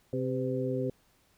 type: harmonic tone with a mistuned harmonic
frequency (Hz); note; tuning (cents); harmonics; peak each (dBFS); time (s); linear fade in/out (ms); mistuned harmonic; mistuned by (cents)
130.81; C3; 0; 1 / 2 / 3 / 4; -34 / -34 / -34 / -34; 0.13-0.9; 2; 4; -53
effects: pink hiss -67 dBFS RMS until 1.37 s